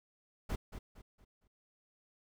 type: noise with echo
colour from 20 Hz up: brown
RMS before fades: -36 dBFS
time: 0.49-0.56 s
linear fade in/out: 10 ms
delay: 230 ms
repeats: 4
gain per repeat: -9 dB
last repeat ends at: 1.48 s
effects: none